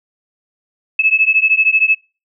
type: beating tone pair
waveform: sine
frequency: 2593 / 2606 Hz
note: E7 / E7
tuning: -29 / -20 cents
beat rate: 13 Hz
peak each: -13 dBFS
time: 0.99-1.95 s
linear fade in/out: 5 ms
effects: noise-tail reverb RT60 0.3 s tail -23 dB re dry